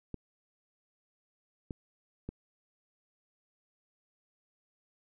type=clicks; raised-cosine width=3 ms; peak=-25 dBFS; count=3; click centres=0.143 / 1.708 / 2.29 s; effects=none